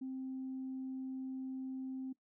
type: tone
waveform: sine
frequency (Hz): 262.2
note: C4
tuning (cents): +4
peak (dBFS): -38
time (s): 0.01-2.13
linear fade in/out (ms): 10
effects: noise-tail reverb RT60 0.1 s tail -19 dB re dry + tanh soft clip ceiling -35 dBFS